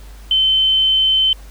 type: tone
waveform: sine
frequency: 3075 Hz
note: G7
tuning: 34 cents flat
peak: -11 dBFS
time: 0.31-1.33 s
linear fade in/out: 2 ms
effects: added 50 Hz sine -34 dBFS peak until 1.5 s + pink hiss -46 dBFS RMS until 1.5 s